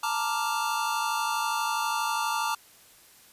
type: chord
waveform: square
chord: Bb major seventh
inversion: third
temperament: equal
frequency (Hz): 880 / 932.3 / 1174.7 / 1396.9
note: A5 / Bb5 / D6 / F6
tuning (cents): 0 / 0 / 0 / 0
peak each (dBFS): -32 / -32 / -32 / -35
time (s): 0.03-2.55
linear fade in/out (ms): 5
effects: white hiss -55 dBFS RMS until 3.32 s + resampled to 32000 Hz